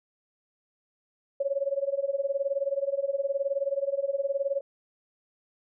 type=tone with tremolo; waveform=sine; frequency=554.4 Hz; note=C#5; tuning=in tune; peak=-22 dBFS; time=1.4-4.61 s; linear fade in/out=5 ms; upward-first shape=sine; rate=19 Hz; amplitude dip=90%; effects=none